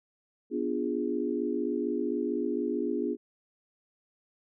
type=chord; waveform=sine; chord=B diminished seventh; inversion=none; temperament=equal with one note detuned; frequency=246.9 / 293.7 / 349.2 / 413.4 Hz; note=B3 / D4 / F4 / Ab4; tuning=0 / 0 / 0 / -8 cents; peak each=-33 dBFS; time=0.5-3.17 s; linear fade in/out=50 ms; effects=none